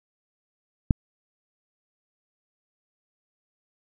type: click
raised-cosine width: 5 ms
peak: -5 dBFS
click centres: 0.908 s
effects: none